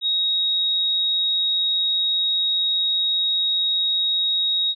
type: tone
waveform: sine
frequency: 3779 Hz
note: A#7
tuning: 23 cents sharp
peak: -18 dBFS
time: 0.01-4.75 s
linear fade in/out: 50 ms
effects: none